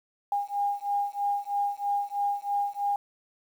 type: beating tone pair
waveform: sine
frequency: 809 / 812.1 Hz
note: G#5 / G#5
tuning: -46 / -39 cents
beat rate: 3.1 Hz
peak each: -29 dBFS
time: 0.32-2.96 s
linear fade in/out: 2 ms
effects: 9-bit

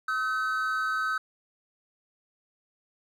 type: tone pair together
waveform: triangle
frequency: 1282 / 1524.6 Hz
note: E6 / G6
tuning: -49 / -49 cents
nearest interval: minor third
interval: 300 cents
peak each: -27 dBFS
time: 0.08-1.18 s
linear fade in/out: 5 ms
effects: none

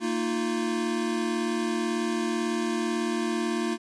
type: chord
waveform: square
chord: Bb suspended fourth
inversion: none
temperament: equal with one note detuned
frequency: 228.8 / 311.1 / 349.2 Hz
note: Bb3 / Eb4 / F4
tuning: -32 / 0 / 0 cents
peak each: -30 / -33 / -30 dBFS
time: 0-3.78 s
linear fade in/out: 50 ms
effects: resampled to 22050 Hz + 10-bit

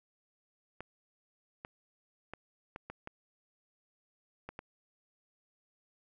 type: clicks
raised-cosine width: 0.5 ms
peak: -27 dBFS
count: 8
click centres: 0.806 / 1.649 / 2.336 / 2.761 / 2.9 / 3.074 / 4.49 / 4.591 s
effects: none

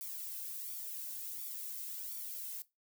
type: noise with flanger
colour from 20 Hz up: violet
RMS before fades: -43 dBFS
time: 0.01-2.62 s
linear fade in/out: 0 ms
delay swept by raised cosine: 0.86 to 1.96 ms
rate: 1.4 Hz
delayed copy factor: +0.7
effects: noise-tail reverb RT60 0.2 s tail -18 dB re dry

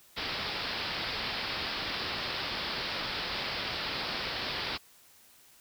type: low-pass noise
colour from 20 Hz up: white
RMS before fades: -35 dBFS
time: 0.16-4.78 s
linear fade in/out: 20 ms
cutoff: 5100 Hz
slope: 96 dB/octave
effects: white hiss -59 dBFS RMS until 5.6 s

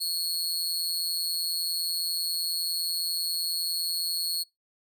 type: tone with amplitude modulation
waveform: sawtooth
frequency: 4341 Hz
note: C#8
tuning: 37 cents flat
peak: -21 dBFS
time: 0-4.44 s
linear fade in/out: 20 ms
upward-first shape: sine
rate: 170 Hz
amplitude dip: 75%
effects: noise-tail reverb RT60 0.2 s tail -24 dB re dry

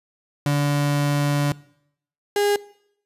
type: tone pair in turn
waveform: 35% pulse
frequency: 144.6 / 409 Hz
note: D3 / G#4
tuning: -27 / -26 cents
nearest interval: octave + tritone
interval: 1801 cents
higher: second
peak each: -16 dBFS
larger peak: neither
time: 0.46-1.52 / 2.36-2.56 s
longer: first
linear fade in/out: 2 ms
effects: noise-tail reverb RT60 0.7 s tail -21 dB re dry + resampled to 32000 Hz

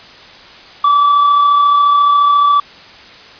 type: tone with amplitude modulation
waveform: triangle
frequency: 1155 Hz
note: D6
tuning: 29 cents flat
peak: -4 dBFS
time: 0.84-2.6 s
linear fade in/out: 5 ms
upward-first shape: sine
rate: 34.3 Hz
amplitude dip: 30%
effects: white hiss -37 dBFS RMS until 3.39 s + resampled to 11025 Hz

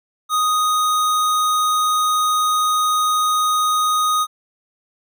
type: tone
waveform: square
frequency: 1244.5 Hz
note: D#6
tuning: in tune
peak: -16 dBFS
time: 0.29-4.27 s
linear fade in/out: 50 ms
effects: none

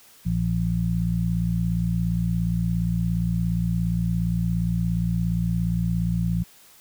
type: harmonic tone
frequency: 57.2 Hz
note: A#1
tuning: 32 cents flat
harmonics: 1 / 2 / 3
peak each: -28 / -26 / -23 dBFS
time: 0.25-6.44 s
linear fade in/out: 20 ms
effects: white hiss -52 dBFS RMS until 6.8 s

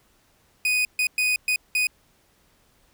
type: tone bursts at uneven times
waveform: 40% pulse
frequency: 2489 Hz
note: D#7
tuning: in tune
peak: -19 dBFS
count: 5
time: 0.65-0.85 / 0.99-1.07 / 1.18-1.36 / 1.48-1.56 / 1.75-1.87 s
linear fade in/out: 2 ms
effects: pink hiss -62 dBFS RMS until 2.93 s

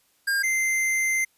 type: tone pair in turn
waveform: square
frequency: 1610 / 2081 Hz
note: G6 / C7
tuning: +46 / -10 cents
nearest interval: major third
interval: 444 cents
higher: second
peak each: -22 / -22 dBFS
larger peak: neither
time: 0.27-0.43 / 0.43-1.25 s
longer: second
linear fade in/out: 10 ms
effects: white hiss -65 dBFS RMS until 1.37 s + resampled to 32000 Hz

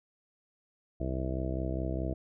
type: harmonic tone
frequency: 64.8 Hz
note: C2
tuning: 16 cents flat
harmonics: 1 / 2 / 3 / 4 / 5 / 6 / 7 / 8 / 9 / 10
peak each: -34 / -37 / -41 / -43 / -38 / -45 / -45 / -46 / -47 / -41 dBFS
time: 1-2.14 s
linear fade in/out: 5 ms
effects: none

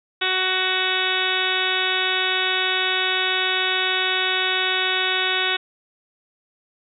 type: harmonic tone with a mistuned harmonic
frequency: 372.8 Hz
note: F#4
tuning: 13 cents sharp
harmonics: 1 / 2 / 3 / 4 / 5 / 6 / 7 / 8 / 9 / 10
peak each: -30 / -31 / -31 / -26 / -29 / -29 / -28 / -29 / -27 / -27 dBFS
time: 0.21-5.57 s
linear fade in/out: 10 ms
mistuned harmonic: 9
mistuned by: +23 cents
effects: none

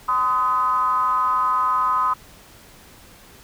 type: ring-modulated tone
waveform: triangle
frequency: 116.54 Hz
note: A#2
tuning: in tune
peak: -12 dBFS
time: 0.08-2.14 s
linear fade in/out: 10 ms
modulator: 1140 Hz
effects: pink hiss -47 dBFS RMS until 3.43 s

